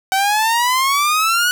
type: exponential sweep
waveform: sawtooth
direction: up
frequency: 758 to 1480 Hz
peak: -10 dBFS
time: 0.12-1.51 s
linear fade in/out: 0 ms
effects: none